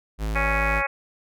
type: tone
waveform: square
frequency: 53.6 Hz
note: A1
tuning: 45 cents flat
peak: -25 dBFS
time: 0.18-0.83 s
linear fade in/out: 50 ms
type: harmonic tone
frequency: 277.2 Hz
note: C#4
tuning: in tune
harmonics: 2 / 3 / 4 / 5 / 6 / 7 / 8 / 9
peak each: -30 / -30 / -30 / -30 / -30 / -30 / -30 / -30 dBFS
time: 0.35-0.87 s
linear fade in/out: 10 ms
effects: none